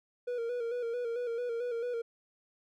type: tone with vibrato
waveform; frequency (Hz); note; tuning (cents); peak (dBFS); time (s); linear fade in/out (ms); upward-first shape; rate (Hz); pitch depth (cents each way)
triangle; 476.1; A#4; +37; -30; 0.27-2.02; 10; square; 4.5; 48
effects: none